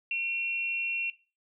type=tone pair together; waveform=sine; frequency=2398 / 2731 Hz; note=D7 / F7; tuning=+36 / -39 cents; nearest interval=major second; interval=225 cents; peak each=-37 / -28 dBFS; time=0.11-1.1 s; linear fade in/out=2 ms; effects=noise-tail reverb RT60 0.3 s tail -17 dB re dry